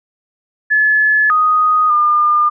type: tone with pitch steps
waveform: sine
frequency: 1718 / 1245 / 1206 Hz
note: A6 / D#6 / D6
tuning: -42 / +1 / +46 cents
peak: -9 dBFS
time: 0.7-2.5 s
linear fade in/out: 20 ms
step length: 600 ms
effects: none